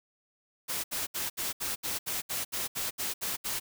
white noise bursts, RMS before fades -33 dBFS, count 13, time 0.68-3.6 s, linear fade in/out 20 ms, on 160 ms, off 70 ms, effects none

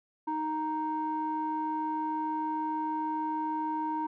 square tone with low-pass filter, 311.1 Hz, D#4, in tune, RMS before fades -32 dBFS, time 0.27-4.07 s, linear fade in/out 10 ms, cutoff 1000 Hz, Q 5.7, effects none

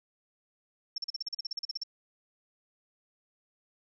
sine tone bursts, 5430 Hz, F8, 50 cents flat, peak -31 dBFS, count 15, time 0.96-1.835 s, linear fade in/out 5 ms, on 21 ms, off 40 ms, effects none

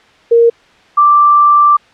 sine tone pair in turn, 466.2 / 1174.8 Hz, A#4 / D6, 0 / 0 cents, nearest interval octave + major third, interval 1600 cents, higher second, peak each -4 dBFS, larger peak neither, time 0.31-0.5 / 0.97-1.77 s, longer second, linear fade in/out 10 ms, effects white hiss -45 dBFS RMS until 1.93 s + low-pass 3000 Hz 12 dB/octave

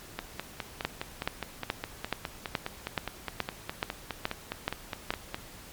two click trains, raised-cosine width 0.3 ms, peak -16 / -11 dBFS, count 26 / 11, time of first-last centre 0.19-5.345 / 0.85-5.105 s, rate 4.85 / 2.35 Hz, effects pink hiss -48 dBFS RMS until 5.72 s + MP3 96 kbps

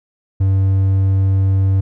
triangle tone, 96.4 Hz, G2, 28 cents flat, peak -9 dBFS, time 0.4-1.81 s, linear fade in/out 10 ms, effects none

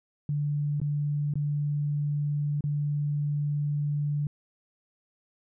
sine tone with dropouts, 146.4 Hz, D3, 5 cents flat, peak -25 dBFS, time 0.29-4.27 s, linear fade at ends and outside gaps 2 ms, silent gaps 0.801-0.815 / 1.338-1.355 / 2.608-2.639 s, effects none

